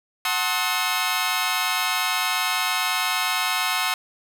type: chord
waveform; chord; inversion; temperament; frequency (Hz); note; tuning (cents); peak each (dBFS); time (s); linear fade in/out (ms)
15% pulse; F# diminished seventh; none; just; 740 / 888 / 1065.6 / 1278.7; F#5 / A5 / C6 / Eb6; 0 / +16 / +31 / +47; -21 / -23 / -20 / -20; 0.25-3.94; 2
effects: none